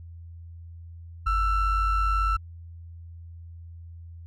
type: ring-modulated tone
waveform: triangle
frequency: 690 Hz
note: F5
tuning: 21 cents flat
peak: -16 dBFS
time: 1.26-2.37 s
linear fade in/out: 10 ms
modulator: 641 Hz
effects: added 84 Hz sine -40 dBFS peak until 4.26 s